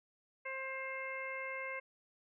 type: harmonic tone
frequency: 530 Hz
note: C5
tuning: 22 cents sharp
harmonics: 1 / 2 / 3 / 4 / 5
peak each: -45 / -47 / -48 / -42 / -51 dBFS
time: 0.45-1.8 s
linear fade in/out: 10 ms
effects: none